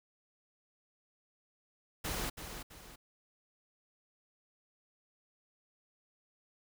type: noise with echo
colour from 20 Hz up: pink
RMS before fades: -37 dBFS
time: 2.04-2.3 s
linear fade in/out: 10 ms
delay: 330 ms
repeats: 2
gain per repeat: -8 dB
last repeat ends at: 2.96 s
effects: none